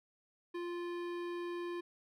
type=tone with hard clipping; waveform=sine; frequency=348.3 Hz; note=F4; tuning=5 cents flat; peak=-40 dBFS; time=0.54-1.81 s; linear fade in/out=10 ms; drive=16 dB; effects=none